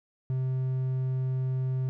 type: tone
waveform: triangle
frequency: 130 Hz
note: C3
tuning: 11 cents flat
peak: -24 dBFS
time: 0.3-1.89 s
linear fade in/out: 0 ms
effects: none